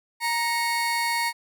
30% pulse tone pair together, 935.2 / 2200 Hz, A#5 / C#7, +5 / -14 cents, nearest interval octave + minor third, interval 1481 cents, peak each -22 / -25 dBFS, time 0.2-1.33 s, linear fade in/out 50 ms, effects none

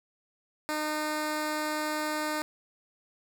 10% pulse tone, 305.1 Hz, D#4, 34 cents flat, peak -21 dBFS, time 0.69-2.42 s, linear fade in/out 0 ms, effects 10-bit

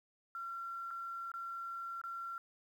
sine tone with dropouts, 1366 Hz, F6, 39 cents flat, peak -40 dBFS, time 0.35-2.38 s, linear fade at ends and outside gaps 1 ms, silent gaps 0.906-0.91 / 1.317-1.339 / 2.015-2.038 s, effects 11-bit

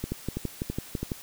two click trains, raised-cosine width 3 ms, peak -16 / -17 dBFS, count 7 / 4, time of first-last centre 0.12-1.118 / 0.04-1.03 s, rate 6.01 / 3.03 Hz, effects white hiss -46 dBFS RMS until 1.22 s

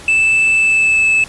triangle tone with pitch glide, 2637 to 2616 Hz, E7 to E7, 0 to -14 cents, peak -8 dBFS, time 0.08-1.24 s, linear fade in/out 2 ms, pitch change -14 cents, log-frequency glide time 0.57-1.06 s, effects pink hiss -35 dBFS RMS until 1.28 s + resampled to 24000 Hz

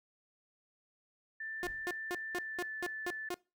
sine tone with pitch glide, 1772 to 1751.6 Hz, A6 to A6, +12 to -8 cents, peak -39 dBFS, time 1.4-3.29 s, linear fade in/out 5 ms, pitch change -20 cents, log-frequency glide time 2.39-2.64 s
brown noise with exponential decay, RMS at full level -47 dBFS, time 1.63-2.02 s, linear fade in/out 1 ms, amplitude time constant 84 ms
sawtooth tone bursts, 356.3 Hz, F4, 35 cents sharp, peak -31 dBFS, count 8, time 1.63-3.342 s, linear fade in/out 0 ms, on 39 ms, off 200 ms
effects noise-tail reverb RT60 0.3 s tail -24 dB re dry

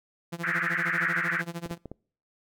sawtooth tone with tremolo, 170 Hz, F3, 46 cents flat, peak -27 dBFS, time 0.32-1.78 s, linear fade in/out 10 ms, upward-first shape sine, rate 13 Hz, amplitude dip 95%
pink band-pass noise, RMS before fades -28 dBFS, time 0.43-1.42 s, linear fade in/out 10 ms, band 1400 to 2000 Hz, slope 48 dB/octave
clicks, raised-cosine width 2 ms, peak -25 dBFS, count 4, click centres 1.66 / 1.711 / 1.857 / 1.916 s
effects noise-tail reverb RT60 0.5 s tail -26 dB re dry

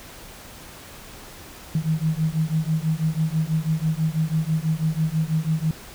sine beating tone pair, 155.56 / 161.66 Hz, D#3 / E3, 0 / -33 cents, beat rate 6.1 Hz, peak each -23 dBFS, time 1.75-5.71 s, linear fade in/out 2 ms, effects pink hiss -42 dBFS RMS until 5.94 s

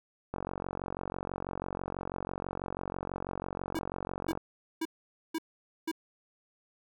click train, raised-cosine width 1 ms, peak -21 dBFS, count 187, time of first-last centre 0.34-4.375 s, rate 46.1 Hz
square tone bursts, 323.2 Hz, E4, 34 cents flat, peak -31 dBFS, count 5, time 3.75-5.915 s, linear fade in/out 5 ms, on 41 ms, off 490 ms
effects none

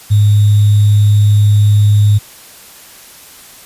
sine tone with sample-and-hold, 103.83 Hz, G#2, in tune, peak -5 dBFS, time 0.1-2.19 s, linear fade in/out 20 ms, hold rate 3675 Hz, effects white hiss -37 dBFS RMS until 3.65 s + resampled to 32000 Hz

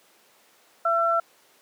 sine tone pair together, 672.2 / 1346 Hz, E5 / E6, +34 / +36 cents, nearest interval octave, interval 1202 cents, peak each -23 / -21 dBFS, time 0.85-1.2 s, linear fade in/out 5 ms, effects pink hiss -58 dBFS RMS until 1.61 s + high-pass 400 Hz 12 dB/octave

